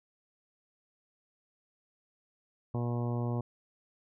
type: harmonic tone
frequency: 120 Hz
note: B2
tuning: 49 cents flat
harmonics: 1 / 2 / 3 / 4 / 5 / 6 / 7 / 8 / 9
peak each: -31 / -37 / -41 / -43 / -45 / -47 / -48 / -49 / -50 dBFS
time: 2.74-3.41 s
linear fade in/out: 5 ms
effects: none